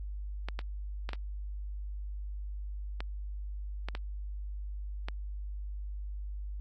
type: clicks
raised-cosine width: 0.3 ms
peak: -21 dBFS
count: 8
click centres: 0.486 / 0.591 / 1.091 / 1.133 / 3.005 / 3.886 / 3.951 / 5.085 s
effects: added 50 Hz sine -36 dBFS peak until 6.6 s + Opus 48 kbps